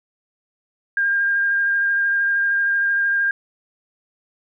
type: tone with vibrato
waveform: sine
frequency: 1606 Hz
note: G6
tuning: 41 cents sharp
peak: -16 dBFS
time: 0.97-3.31 s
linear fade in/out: 2 ms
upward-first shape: sine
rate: 13 Hz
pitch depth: 12 cents each way
effects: none